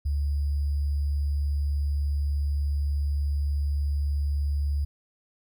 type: tone with sample-and-hold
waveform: sine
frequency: 71.7 Hz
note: D2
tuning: 41 cents flat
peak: -23 dBFS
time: 0.05-4.85 s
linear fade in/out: 10 ms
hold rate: 4900 Hz
effects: none